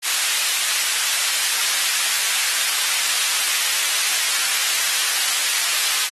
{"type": "high-pass noise", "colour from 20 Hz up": "pink", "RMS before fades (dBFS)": -21, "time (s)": [0.02, 6.1], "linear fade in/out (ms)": 50, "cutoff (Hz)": 2000, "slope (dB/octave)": 12, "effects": ["AAC 32 kbps"]}